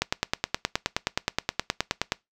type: click train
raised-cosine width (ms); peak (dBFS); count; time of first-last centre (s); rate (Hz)
0.2; -5; 21; 0.02-2.121; 9.52
effects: noise-tail reverb RT60 0.2 s tail -23 dB re dry